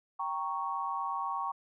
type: chord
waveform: sine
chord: G diminished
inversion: none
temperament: equal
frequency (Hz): 784 / 932.3 / 1108.7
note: G5 / Bb5 / Db6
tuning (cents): 0 / 0 / 0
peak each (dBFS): -38 / -37 / -34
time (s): 0.19-1.52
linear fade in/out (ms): 10
effects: none